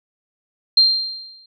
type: tone with exponential decay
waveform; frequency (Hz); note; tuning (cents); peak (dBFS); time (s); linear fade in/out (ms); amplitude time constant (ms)
sine; 4177; C8; -4; -7; 0.77-1.46; 5; 150
effects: none